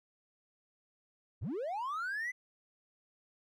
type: linear sweep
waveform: triangle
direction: up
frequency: 62.3 to 2042 Hz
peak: -32 dBFS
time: 1.41-2.32 s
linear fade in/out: 20 ms
effects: tanh soft clip ceiling -29 dBFS